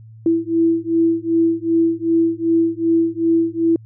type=beating tone pair; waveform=sine; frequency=329.6 / 332.2 Hz; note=E4 / E4; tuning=0 / +13 cents; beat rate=2.6 Hz; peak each=-17 dBFS; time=0.26-3.76 s; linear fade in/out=2 ms; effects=added 111 Hz sine -38 dBFS peak until 3.85 s